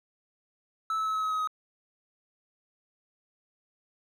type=tone with pitch steps; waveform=triangle; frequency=1310 / 1301.7 / 1293.5 / 1285.3 / 1277.1 / 1269 / 1261 Hz; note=E6 / E6 / E6 / E6 / D#6 / D#6 / D#6; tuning=-11 / -22 / -33 / -44 / +45 / +34 / +23 cents; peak=-25 dBFS; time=0.9-1.474 s; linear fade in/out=2 ms; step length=82 ms; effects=none